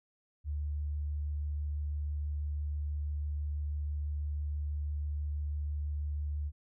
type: tone with vibrato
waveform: sine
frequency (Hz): 73.8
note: D2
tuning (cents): +9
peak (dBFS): -32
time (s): 0.44-6.52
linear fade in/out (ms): 50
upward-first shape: triangle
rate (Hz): 6.1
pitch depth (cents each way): 9
effects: none